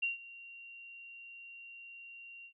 sine tone with ADSR envelope, 2759 Hz, F7, 22 cents flat, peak -29 dBFS, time 0.02-2.53 s, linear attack 12 ms, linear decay 140 ms, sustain -19 dB, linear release 81 ms, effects none

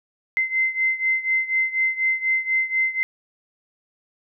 sine beating tone pair, 2068 / 2072.1 Hz, C7 / C7, -21 / -17 cents, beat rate 4.1 Hz, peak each -21 / -24 dBFS, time 0.37-3.03 s, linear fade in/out 0 ms, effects none

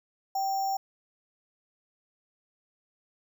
sine tone with sample-and-hold, 778 Hz, G5, 13 cents flat, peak -26 dBFS, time 0.35-0.77 s, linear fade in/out 5 ms, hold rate 6300 Hz, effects none

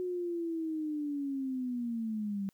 sine linear sweep, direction down, 366.3 to 193.3 Hz, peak -32 dBFS, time 0-2.49 s, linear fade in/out 0 ms, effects white hiss -73 dBFS RMS until 2.53 s

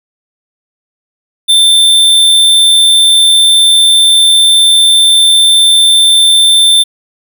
square tone, 3559 Hz, A7, 19 cents sharp, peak -4 dBFS, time 1.48-6.84 s, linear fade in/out 20 ms, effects none

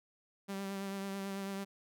sawtooth tone with vibrato, 196 Hz, G3, in tune, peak -34 dBFS, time 0.48-1.65 s, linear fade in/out 20 ms, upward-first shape triangle, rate 9.1 Hz, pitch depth 26 cents each way, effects none

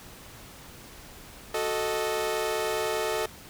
sawtooth chord, D# diminished, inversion first, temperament equal, 370 / 440 / 622.3 Hz, F#4 / A4 / D#5, 0 / 0 / 0 cents, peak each -30 / -25 / -28 dBFS, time 1.54-3.26 s, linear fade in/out 5 ms, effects pink hiss -47 dBFS RMS until 3.49 s

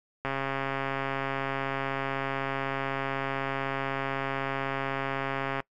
click train, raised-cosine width 0.5 ms, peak -15 dBFS, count 729, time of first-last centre 0.25-5.603 s, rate 136 Hz, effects noise-tail reverb RT60 0.1 s tail -23 dB re dry + MP3 96 kbps

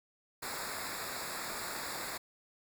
pink noise with comb filter, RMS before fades -40 dBFS, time 0.42-2.18 s, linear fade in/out 10 ms, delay 0.33 ms, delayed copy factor -0.9, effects none

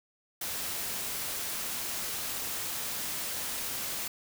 white noise, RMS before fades -35 dBFS, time 0.41-4.08 s, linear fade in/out 5 ms, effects none

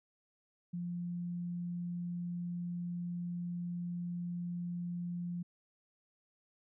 sine tone, 174.61 Hz, F3, in tune, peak -36 dBFS, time 0.73-5.43 s, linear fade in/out 10 ms, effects none

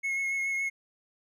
triangle tone with vibrato, 2174 Hz, C#7, 34 cents flat, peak -26 dBFS, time 0.03-0.7 s, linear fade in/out 20 ms, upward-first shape triangle, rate 7.1 Hz, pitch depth 21 cents each way, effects none

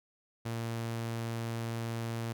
sawtooth tone, 115.2 Hz, A#2, 20 cents flat, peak -30 dBFS, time 0.45-2.33 s, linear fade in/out 10 ms, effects none

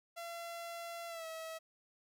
sawtooth tone with pitch glide, 680 to 646.3 Hz, F5 to E5, -46 to -34 cents, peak -39 dBFS, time 0.16-1.59 s, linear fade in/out 20 ms, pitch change -88 cents, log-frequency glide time 1.08-1.26 s, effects none

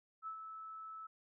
sine tone with ADSR envelope, 1307 Hz, E6, 15 cents flat, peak -40 dBFS, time 0.22-1.07 s, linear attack 49 ms, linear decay 89 ms, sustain -6 dB, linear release 8 ms, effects none

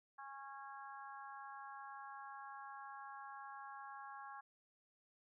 harmonic tone, 274.5 Hz, C#4, 17 cents flat, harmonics 3 / 4 / 5 / 6, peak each -53 / -53 / -58 / -57 dBFS, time 0.18-4.41 s, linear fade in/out 10 ms, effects none

